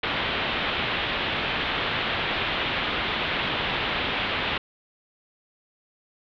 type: low-pass noise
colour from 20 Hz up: white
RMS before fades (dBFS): -27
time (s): 0.03-4.58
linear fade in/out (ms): 5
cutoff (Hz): 3600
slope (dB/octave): 48
effects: none